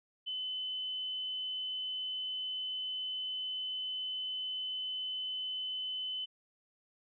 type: tone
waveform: sine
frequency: 3029 Hz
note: F#7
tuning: 40 cents sharp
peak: -35 dBFS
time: 0.26-6.26 s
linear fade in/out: 20 ms
effects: none